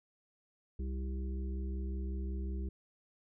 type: harmonic tone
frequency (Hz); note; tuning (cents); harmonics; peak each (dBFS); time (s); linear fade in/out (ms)
65.41; C2; 0; 1 / 3 / 5 / 6; -35 / -45 / -49 / -51; 0.79-2.69; 5
effects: none